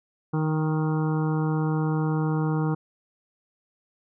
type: harmonic tone with a mistuned harmonic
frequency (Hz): 155.8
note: D#3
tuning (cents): +3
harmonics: 1 / 2 / 3 / 5 / 6 / 7 / 8 / 9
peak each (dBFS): -23 / -29 / -33 / -37 / -39 / -40 / -41 / -42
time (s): 0.33-2.75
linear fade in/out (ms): 10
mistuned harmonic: 5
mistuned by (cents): +19
effects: none